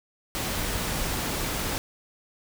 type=noise; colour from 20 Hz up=pink; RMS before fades=-29 dBFS; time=0.35-1.78 s; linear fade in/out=0 ms; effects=none